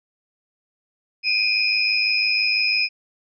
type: tone cluster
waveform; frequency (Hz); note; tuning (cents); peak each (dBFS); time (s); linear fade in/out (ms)
sine; 2414 / 2520 / 5090; D7 / D#7 / D#8; +47 / +21 / +39; -22 / -23 / -21; 1.23-2.89; 50
effects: none